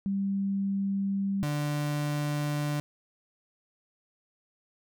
sine / 35% pulse tone pair in turn, 196.7 / 147.36 Hz, G3 / D3, +6 / +6 cents, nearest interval perfect fourth, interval 500 cents, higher first, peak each -26 dBFS, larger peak neither, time 0.06-1.43 / 1.43-2.8 s, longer neither, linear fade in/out 0 ms, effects none

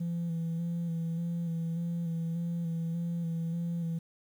sine tone with vibrato, 168 Hz, E3, 33 cents sharp, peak -28 dBFS, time 0-3.99 s, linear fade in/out 10 ms, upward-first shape square, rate 1.7 Hz, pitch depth 24 cents each way, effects tanh soft clip ceiling -29 dBFS + 10-bit

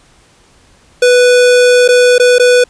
square tone with dropouts, 493.9 Hz, B4, in tune, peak -5 dBFS, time 1.02-2.64 s, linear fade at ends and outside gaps 5 ms, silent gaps 1.879-1.887 / 2.182-2.197 / 2.384-2.396 s, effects pink hiss -47 dBFS RMS until 2.69 s + resampled to 22050 Hz

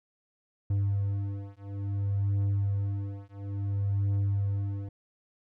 triangle beating tone pair, 99.5 / 100.08 Hz, G2 / G2, +26 / +36 cents, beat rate 0.58 Hz, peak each -28 dBFS, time 0.7-4.89 s, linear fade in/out 5 ms, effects none

